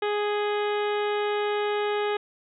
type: harmonic tone with a mistuned harmonic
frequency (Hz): 415.3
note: G#4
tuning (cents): 0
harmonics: 1 / 2 / 3 / 4 / 5 / 6 / 7 / 8 / 9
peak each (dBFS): -25 / -31 / -35 / -37 / -39 / -41 / -42 / -43 / -44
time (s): 0.02-2.17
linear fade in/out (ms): 5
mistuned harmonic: 7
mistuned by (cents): +39
effects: none